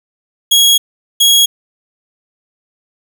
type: tone bursts at uneven times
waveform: sawtooth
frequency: 3312 Hz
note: G#7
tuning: 5 cents flat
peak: -3 dBFS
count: 2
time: 0.51-0.78 / 1.2-1.46 s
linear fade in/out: 10 ms
effects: none